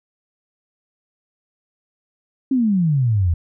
sine exponential sweep, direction down, 275 to 80 Hz, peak -14 dBFS, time 2.51-3.34 s, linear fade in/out 5 ms, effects none

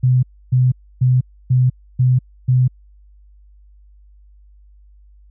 sine tone bursts, 127 Hz, B2, 49 cents sharp, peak -10 dBFS, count 6, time 0.03-2.68 s, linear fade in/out 10 ms, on 200 ms, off 290 ms, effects added 50 Hz sine -44 dBFS peak until 5.3 s

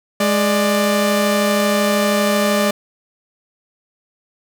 sawtooth tone pair together, 208.6 / 593 Hz, G#3 / D5, +8 / +17 cents, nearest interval octave + tritone, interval 1809 cents, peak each -13 dBFS, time 0.2-2.71 s, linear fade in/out 5 ms, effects none

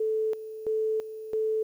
sine tone with tremolo, 437.3 Hz, A4, 11 cents flat, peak -24 dBFS, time 0-1.63 s, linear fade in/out 5 ms, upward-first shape square, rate 1.5 Hz, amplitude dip 75%, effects 10-bit

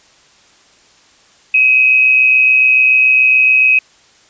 sine tone with amplitude modulation, 2538 Hz, D#7, 34 cents sharp, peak -4 dBFS, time 1.54-3.79 s, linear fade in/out 5 ms, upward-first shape sine, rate 127 Hz, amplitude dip 55%, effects white hiss -48 dBFS RMS until 4.29 s + resampled to 16000 Hz

